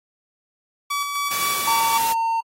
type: tone with tremolo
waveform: sawtooth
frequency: 1144 Hz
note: D6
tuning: 46 cents flat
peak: -18 dBFS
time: 0.9-1.98 s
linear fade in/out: 10 ms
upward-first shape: square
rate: 3.9 Hz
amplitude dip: 35%
type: high-pass noise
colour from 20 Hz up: white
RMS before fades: -27 dBFS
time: 1.31-2.13 s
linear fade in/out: 5 ms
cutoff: 100 Hz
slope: 12 dB/octave
type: tone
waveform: triangle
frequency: 910 Hz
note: A#5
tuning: 42 cents flat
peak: -17 dBFS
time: 1.67-2.41 s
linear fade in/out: 10 ms
effects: AAC 48 kbps